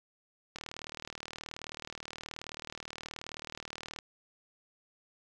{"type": "click train", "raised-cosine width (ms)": 0.2, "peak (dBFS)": -23, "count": 134, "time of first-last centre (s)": [0.56, 3.988], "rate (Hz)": 38.8, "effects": []}